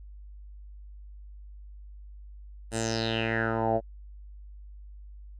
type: tone with low-pass filter sweep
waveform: 10% pulse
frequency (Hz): 113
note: A2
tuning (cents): +47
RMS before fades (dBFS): -28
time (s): 2.71-3.81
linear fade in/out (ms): 50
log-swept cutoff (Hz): 9300 to 600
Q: 5.6
effects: added 50 Hz sine -43 dBFS peak until 5.39 s